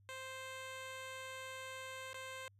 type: tone with dropouts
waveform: 10% pulse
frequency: 523.3 Hz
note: C5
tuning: in tune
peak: -37 dBFS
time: 0.09-2.48 s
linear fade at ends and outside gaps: 0 ms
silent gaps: 2.131-2.143 s
effects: added 99 Hz sine -64 dBFS peak until 2.59 s + low-pass 11000 Hz 12 dB/octave